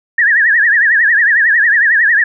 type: tone with vibrato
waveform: sine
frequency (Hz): 1766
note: A6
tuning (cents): +6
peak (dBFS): -7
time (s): 0.18-2.24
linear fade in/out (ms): 5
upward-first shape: triangle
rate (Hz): 11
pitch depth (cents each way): 180
effects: none